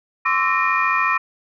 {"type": "tone cluster", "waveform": "sine", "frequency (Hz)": [1042, 1136, 1317, 1844, 2424], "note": ["C6", "C#6", "E6", "A#6", "D#7"], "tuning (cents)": [-7, 42, -2, -19, -46], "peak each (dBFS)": -22, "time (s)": [0.25, 1.18], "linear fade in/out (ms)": 10, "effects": ["tanh soft clip ceiling -6 dBFS"]}